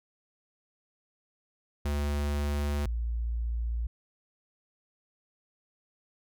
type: tone pair in turn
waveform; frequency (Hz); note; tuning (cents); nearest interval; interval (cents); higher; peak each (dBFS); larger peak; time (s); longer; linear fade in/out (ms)
square / sine; 72.6 / 57.71; D2 / A#1; -19 / -17; major third; 398; first; -28; neither; 1.85-2.86 / 2.86-3.87; neither; 5
effects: none